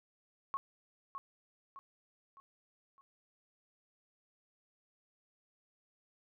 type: tone with echo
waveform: sine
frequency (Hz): 1097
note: C#6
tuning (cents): -18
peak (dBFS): -33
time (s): 0.54-0.57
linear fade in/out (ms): 0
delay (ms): 610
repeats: 4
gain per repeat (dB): -7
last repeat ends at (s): 3.01
effects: none